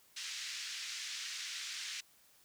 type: band-pass noise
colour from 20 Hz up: white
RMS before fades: -43 dBFS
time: 0.16-2.01 s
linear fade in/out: 10 ms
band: 1700 to 6300 Hz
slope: 24 dB/octave
effects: white hiss -66 dBFS RMS until 2.44 s